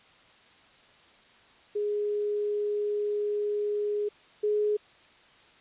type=tone pair in turn; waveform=sine; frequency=415.3 / 419.6 Hz; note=G#4 / G#4; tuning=0 / +18 cents; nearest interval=unison; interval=18 cents; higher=second; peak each=-26 / -23 dBFS; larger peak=second; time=1.75-4.09 / 4.43-4.77 s; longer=first; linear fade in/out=10 ms; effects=white hiss -57 dBFS RMS until 5.6 s + resampled to 8000 Hz